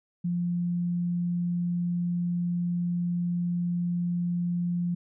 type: tone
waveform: sine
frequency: 174.61 Hz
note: F3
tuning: in tune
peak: -25 dBFS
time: 0.24-4.95 s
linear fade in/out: 10 ms
effects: none